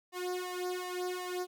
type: tone with flanger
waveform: sawtooth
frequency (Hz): 361.9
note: F#4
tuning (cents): -38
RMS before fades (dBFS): -37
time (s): 0.12-1.47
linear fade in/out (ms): 50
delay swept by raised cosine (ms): 1.7 to 2.6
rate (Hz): 2.7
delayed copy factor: +0.9
effects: none